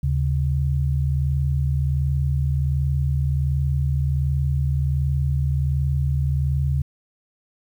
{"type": "tone pair together", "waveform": "sine", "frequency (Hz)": [75.36, 136.7], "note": ["D2", "C#3"], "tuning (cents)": [45, -24], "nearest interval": "minor seventh", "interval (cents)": 1031, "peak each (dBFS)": -21, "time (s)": [0.03, 6.82], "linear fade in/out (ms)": 5, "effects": ["9-bit"]}